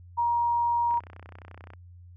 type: tone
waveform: sine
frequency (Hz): 946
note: A#5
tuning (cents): +25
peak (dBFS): -22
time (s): 0.17-1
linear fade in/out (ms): 20
type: click train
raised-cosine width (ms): 0.5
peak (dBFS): -31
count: 27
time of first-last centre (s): 0.91-1.735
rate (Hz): 31.5
effects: added 88 Hz sine -46 dBFS peak until 2.16 s